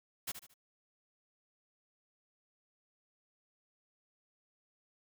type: noise with echo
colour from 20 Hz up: white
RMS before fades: -38 dBFS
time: 0.27-0.32 s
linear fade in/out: 10 ms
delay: 74 ms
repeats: 3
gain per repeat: -9 dB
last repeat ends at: 0.542 s
effects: none